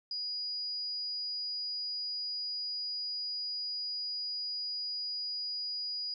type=tone; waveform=sine; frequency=4900 Hz; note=D#8; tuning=27 cents flat; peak=-34 dBFS; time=0.11-6.14 s; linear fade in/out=2 ms; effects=none